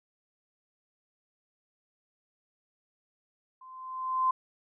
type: tone with level ramp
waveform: sine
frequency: 1036 Hz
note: C6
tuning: 17 cents flat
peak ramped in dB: -48 to -21 dBFS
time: 3.61-4.31 s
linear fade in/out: 5 ms
effects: none